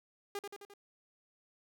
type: tone with echo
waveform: sawtooth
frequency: 404.3 Hz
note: G#4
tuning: 46 cents flat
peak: -33 dBFS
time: 0.35-0.39 s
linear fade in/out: 2 ms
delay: 87 ms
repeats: 4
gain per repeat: -4 dB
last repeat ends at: 0.738 s
effects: none